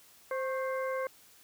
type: harmonic tone with a mistuned harmonic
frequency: 523.3 Hz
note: C5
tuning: in tune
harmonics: 1 / 2 / 3 / 4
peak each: -32 / -38 / -42 / -44 dBFS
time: 0.31-1.07 s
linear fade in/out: 2 ms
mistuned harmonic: 2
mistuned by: +64 cents
effects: white hiss -59 dBFS RMS until 1.43 s